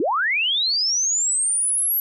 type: linear sweep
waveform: sine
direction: up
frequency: 270 to 11850 Hz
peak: -18 dBFS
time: 0-2 s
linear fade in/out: 2 ms
effects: none